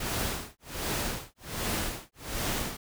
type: noise with tremolo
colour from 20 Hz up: pink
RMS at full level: -30 dBFS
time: 0-2.77 s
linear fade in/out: 5 ms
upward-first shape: sine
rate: 1.3 Hz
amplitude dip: 100%
effects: none